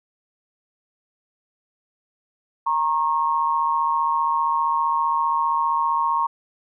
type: tone pair together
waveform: sine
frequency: 932.3 / 1087.5 Hz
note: A#5 / C#6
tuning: 0 / -33 cents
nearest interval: minor third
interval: 267 cents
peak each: -21 dBFS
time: 2.66-6.27 s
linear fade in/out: 10 ms
effects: none